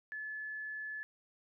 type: tone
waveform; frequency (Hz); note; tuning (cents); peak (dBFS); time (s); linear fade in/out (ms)
sine; 1724; A6; -36; -39; 0.12-1.03; 0
effects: none